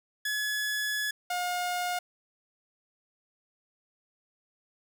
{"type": "tone pair in turn", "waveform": "sawtooth", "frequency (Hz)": [1700, 714.8], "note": ["G#6", "F5"], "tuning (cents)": [40, 40], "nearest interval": "octave + minor third", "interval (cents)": 1500, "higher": "first", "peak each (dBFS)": -25, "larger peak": "neither", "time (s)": [[0.25, 1.11], [1.3, 1.99]], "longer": "first", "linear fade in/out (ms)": 5, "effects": []}